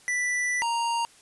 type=tone pair in turn; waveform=square; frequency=1975.5 / 932.3 Hz; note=B6 / A#5; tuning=0 / 0 cents; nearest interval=octave + minor second; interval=1300 cents; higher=first; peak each=-25 dBFS; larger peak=neither; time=0.08-0.62 / 0.62-1.05 s; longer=first; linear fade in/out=0 ms; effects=white hiss -55 dBFS RMS until 1.21 s + resampled to 24000 Hz